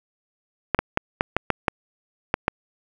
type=clicks; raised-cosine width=0.5 ms; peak=-3 dBFS; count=9; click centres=0.747 / 0.79 / 0.974 / 1.209 / 1.366 / 1.503 / 1.682 / 2.341 / 2.481 s; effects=7-bit